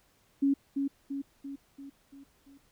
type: tone with echo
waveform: sine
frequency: 277.2 Hz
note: C#4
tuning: in tune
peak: -22 dBFS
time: 0.42-0.54 s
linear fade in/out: 10 ms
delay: 340 ms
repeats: 6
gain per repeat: -5 dB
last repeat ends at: 2.58 s
effects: pink hiss -67 dBFS RMS until 2.71 s